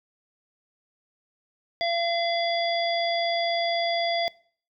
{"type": "harmonic tone", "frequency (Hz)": 682, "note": "F5", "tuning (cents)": -41, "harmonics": [1, 3, 5, 7], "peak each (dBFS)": [-25, -30, -32, -33], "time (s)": [1.81, 4.28], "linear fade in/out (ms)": 0, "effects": ["noise-tail reverb RT60 0.5 s tail -22 dB re dry"]}